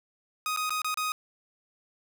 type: tone with dropouts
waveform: sawtooth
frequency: 1250 Hz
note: D#6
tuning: 8 cents sharp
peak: -24 dBFS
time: 0.46-1.12 s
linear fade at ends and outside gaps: 1 ms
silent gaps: 0.563-0.572 / 0.695-0.705 / 0.818-0.845 / 0.943-0.973 s
effects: none